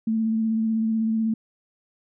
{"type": "tone with vibrato", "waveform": "sine", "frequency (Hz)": 222.3, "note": "A3", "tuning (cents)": 18, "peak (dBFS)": -20, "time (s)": [0.07, 1.34], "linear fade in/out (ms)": 5, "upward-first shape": "sine", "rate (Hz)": 16, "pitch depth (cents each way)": 22, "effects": []}